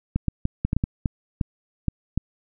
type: clicks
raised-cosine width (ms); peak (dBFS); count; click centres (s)
5; -9; 11; 0.16 / 0.283 / 0.454 / 0.65 / 0.731 / 0.766 / 0.839 / 1.058 / 1.412 / 1.883 / 2.176
effects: none